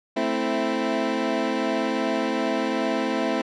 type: chord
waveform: 20% pulse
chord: A minor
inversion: none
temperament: equal with one note detuned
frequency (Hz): 220.6 / 261.6 / 329.6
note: A3 / C4 / E4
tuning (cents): +5 / 0 / 0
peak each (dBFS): -23 / -21 / -22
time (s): 0.16-3.42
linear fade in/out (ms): 10
effects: low-pass 4000 Hz 12 dB/octave